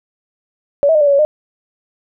sine tone with pitch steps, 569 / 645 / 608 / 580 / 565 / 558 / 608 Hz, C#5 / E5 / D#5 / D5 / C#5 / C#5 / D#5, +45 / -38 / -40 / -22 / +33 / +11 / -40 cents, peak -8 dBFS, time 0.83-1.25 s, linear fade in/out 0 ms, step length 60 ms, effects none

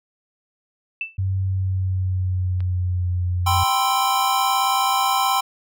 sine tone with exponential decay, 2653 Hz, E7, 10 cents sharp, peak -20 dBFS, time 1.01-1.17 s, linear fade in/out 2 ms, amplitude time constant 34 ms
sine tone with pitch glide, 95.3 to 89.43 Hz, G2 to F2, -48 to +42 cents, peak -19 dBFS, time 1.18-3.64 s, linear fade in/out 10 ms, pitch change -110 cents, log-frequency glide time 1.4-3.09 s
clicks, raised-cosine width 0.3 ms, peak -26 / -27 / -32 dBFS, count 3, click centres 2.605 / 3.522 / 3.914 s
square chord, C major seventh, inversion second, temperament equal, 784 / 987.8 / 1046.5 / 1318.5 Hz, G5 / B5 / C6 / E6, 0 / 0 / 0 / 0 cents, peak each -22 / -27 / -22 / -27 dBFS, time 3.46-5.41 s, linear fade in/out 10 ms
effects none

